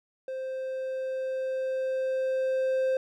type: tone with level ramp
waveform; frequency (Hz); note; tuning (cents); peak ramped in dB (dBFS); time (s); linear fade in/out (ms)
triangle; 523.3; C5; 0; -30 to -21; 0.28-2.97; 2
effects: none